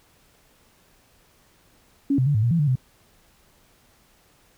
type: tone with pitch steps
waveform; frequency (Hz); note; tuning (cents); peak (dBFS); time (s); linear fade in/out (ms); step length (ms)
sine; 279 / 129.1 / 144.9 / 107.1 / 118.5 / 168.2 / 147.5 / 128.5; C#4 / C3 / D3 / A2 / A#2 / E3 / D3 / C3; +11 / -23 / -23 / -46 / +29 / +35 / +8 / -31; -17; 2.1-2.756; 5; 82
effects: pink hiss -59 dBFS RMS until 4.57 s